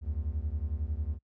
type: beating tone pair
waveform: triangle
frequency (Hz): 70.4 / 81.4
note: C#2 / E2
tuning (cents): +27 / -21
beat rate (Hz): 11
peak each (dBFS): -31 / -32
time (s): 0.01-1.19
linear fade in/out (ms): 50
effects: noise-tail reverb RT60 0.1 s tail -24 dB re dry